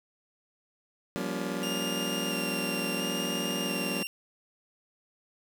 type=chord; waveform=25% pulse; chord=G half-diminished seventh; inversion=third; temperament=just; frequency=176.4 / 196 / 235.2 / 282.2 Hz; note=F3 / G3 / Bb3 / Db4; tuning=+18 / 0 / +16 / +31 cents; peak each=-33 dBFS; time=1.16-4.03 s; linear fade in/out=0 ms
type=tone with vibrato; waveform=sawtooth; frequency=2794 Hz; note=F7; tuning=in tune; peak=-30 dBFS; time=1.63-4.07 s; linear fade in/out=0 ms; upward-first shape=square; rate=0.73 Hz; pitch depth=13 cents each way
effects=none